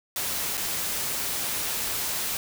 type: noise with dropouts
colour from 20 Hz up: white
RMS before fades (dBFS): -29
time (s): 0.16-2.37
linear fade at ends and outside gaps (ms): 1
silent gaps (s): 0.571-0.576
effects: none